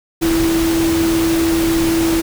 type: tone in noise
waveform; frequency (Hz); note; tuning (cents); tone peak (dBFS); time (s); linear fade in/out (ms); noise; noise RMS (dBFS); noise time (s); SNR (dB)
sine; 329.6; E4; 0; -13; 0.21-2.22; 20; pink; -22; 0.21-2.22; +6
effects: none